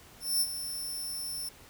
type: tone with ADSR envelope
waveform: 5% pulse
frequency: 5370 Hz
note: E8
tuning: 31 cents sharp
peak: -18 dBFS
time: 0.2-1.49 s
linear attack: 210 ms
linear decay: 48 ms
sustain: -11 dB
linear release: 5 ms
effects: pink hiss -54 dBFS RMS until 1.69 s